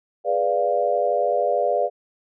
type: chord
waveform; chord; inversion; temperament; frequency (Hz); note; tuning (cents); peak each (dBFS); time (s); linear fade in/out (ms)
sine; G# diminished seventh; none; equal; 415.3 / 493.9 / 587.3 / 698.5; G#4 / B4 / D5 / F5; 0 / 0 / 0 / 0; -27 / -24 / -22 / -23; 0.24-1.9; 50
effects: none